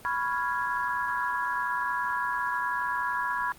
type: chord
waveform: sine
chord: C# dominant seventh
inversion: third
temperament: equal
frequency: 987.8 / 1108.7 / 1396.9 / 1661.2 Hz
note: B5 / C#6 / E#6 / G#6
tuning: 0 / 0 / 0 / 0 cents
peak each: -29 / -35 / -34 / -31 dBFS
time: 0.05-3.52 s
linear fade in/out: 0 ms
effects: pink hiss -51 dBFS RMS until 3.58 s + Opus 24 kbps